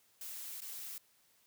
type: noise with dropouts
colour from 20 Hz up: blue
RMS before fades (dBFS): -45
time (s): 0.21-0.98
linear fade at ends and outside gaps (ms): 2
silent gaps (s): 0.605-0.618
effects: white hiss -70 dBFS RMS until 1.46 s + high-pass 60 Hz 12 dB/octave